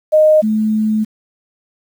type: tone pair in turn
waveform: sine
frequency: 618 / 216.2 Hz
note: D#5 / A3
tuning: -12 / -30 cents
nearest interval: octave + tritone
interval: 1818 cents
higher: first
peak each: -6 / -12 dBFS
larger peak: first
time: 0.12-0.42 / 0.42-1.05 s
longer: second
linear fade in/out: 20 ms
effects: 7-bit